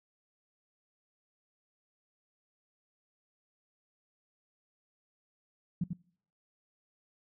sine tone with echo, 174.61 Hz, F3, in tune, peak -27 dBFS, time 5.81-5.84 s, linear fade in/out 5 ms, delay 93 ms, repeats 1, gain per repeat -5 dB, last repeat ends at 5.933 s, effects noise-tail reverb RT60 0.6 s tail -23 dB re dry

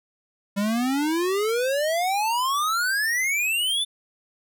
square exponential sweep, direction up, 196 to 3572 Hz, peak -22 dBFS, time 0.56-3.85 s, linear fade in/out 20 ms, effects none

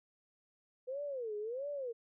sine tone with vibrato, 492 Hz, B4, 7 cents flat, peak -37 dBFS, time 0.87-1.93 s, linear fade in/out 20 ms, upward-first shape sine, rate 1.5 Hz, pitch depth 290 cents each way, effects none

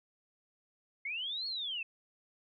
sine linear two-way sweep, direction up then down, 2100 to 4381 to 2563 Hz, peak -35 dBFS, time 1.05-1.83 s, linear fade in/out 5 ms, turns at 1.47 s, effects none

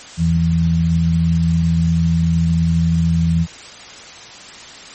sine tone pair together, 82.9 / 165.8 Hz, E2 / E3, +10 / +10 cents, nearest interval octave, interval 1200 cents, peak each -18 / -13 dBFS, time 0.17-3.47 s, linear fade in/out 50 ms, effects white hiss -36 dBFS RMS until 4.94 s + MP3 32 kbps

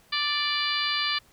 harmonic tone, 587 Hz, D5, 1 cent flat, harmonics 2 / 3 / 4 / 5 / 6 / 7 / 8, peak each -32 / -32 / -32 / -32 / -32 / -32 / -32 dBFS, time 0.12-1.19 s, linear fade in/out 10 ms, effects pink hiss -59 dBFS RMS until 1.32 s

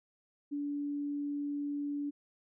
sine tone, 288.3 Hz, D4, 32 cents flat, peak -33 dBFS, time 0.51-2.11 s, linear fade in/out 20 ms, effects none

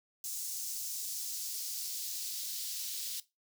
white noise with high-pass filter sweep, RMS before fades -39 dBFS, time 0.24-3.2 s, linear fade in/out 2 ms, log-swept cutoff 6200 to 4000 Hz, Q 1.5, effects noise-tail reverb RT60 0.2 s tail -17 dB re dry

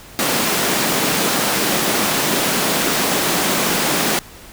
pink high-pass noise, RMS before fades -18 dBFS, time 0.19-4.19 s, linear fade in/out 0 ms, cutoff 170 Hz, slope 24 dB/octave, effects pink hiss -40 dBFS RMS until 4.52 s

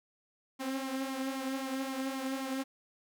sawtooth tone with flanger, 266.2 Hz, C4, 30 cents sharp, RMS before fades -36 dBFS, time 0.59-2.64 s, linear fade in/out 20 ms, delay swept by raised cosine 0.9 to 4.4 ms, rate 3.8 Hz, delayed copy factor +0.55, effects none

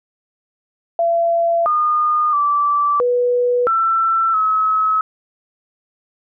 sine tone with pitch steps, 677 / 1221 / 1163 / 489.7 / 1338 / 1285 Hz, E5 / D#6 / D6 / B4 / E6 / E6, +46 / -33 / -17 / -15 / +25 / -45 cents, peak -13 dBFS, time 0.99-5.01 s, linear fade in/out 2 ms, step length 670 ms, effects none

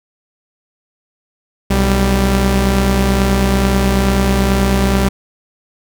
sawtooth tone pair together, 62.26 / 196 Hz, B1 / G3, +15 / 0 cents, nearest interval octave + minor sixth, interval 1985 cents, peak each -10 dBFS, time 1.7-5.09 s, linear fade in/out 10 ms, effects none

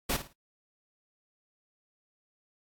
pink noise with echo, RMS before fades -29 dBFS, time 0.09-0.17 s, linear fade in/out 10 ms, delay 54 ms, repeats 3, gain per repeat -11 dB, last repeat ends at 0.332 s, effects AAC 64 kbps

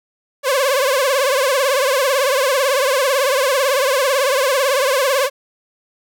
sawtooth tone with vibrato, 539 Hz, C#5, 49 cents flat, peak -10 dBFS, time 0.43-5.3 s, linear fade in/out 50 ms, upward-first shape triangle, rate 18 Hz, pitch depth 150 cents each way, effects none

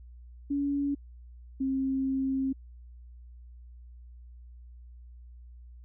sine tone pair in turn, 283 / 267.1 Hz, C#4 / C4, +36 / +36 cents, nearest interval minor second, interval 100 cents, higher first, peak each -26 dBFS, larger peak neither, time 0.5-0.95 / 1.6-2.53 s, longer second, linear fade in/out 10 ms, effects added 60 Hz sine -46 dBFS peak until 5.84 s

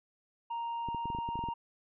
triangle tone, 932.3 Hz, A#5, in tune, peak -32 dBFS, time 0.5-1.54 s, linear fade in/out 10 ms
clicks, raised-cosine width 3 ms, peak -28 dBFS, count 11, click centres 0.887 / 0.947 / 1.056 / 1.102 / 1.149 / 1.187 / 1.289 / 1.356 / 1.391 / 1.439 / 1.487 s
effects resampled to 8000 Hz

